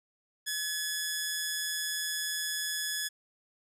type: tone with amplitude modulation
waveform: 10% pulse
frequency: 1700 Hz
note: G#6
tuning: 40 cents sharp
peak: -21 dBFS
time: 0.46-3.09 s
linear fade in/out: 20 ms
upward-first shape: sine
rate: 163 Hz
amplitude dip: 30%
effects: none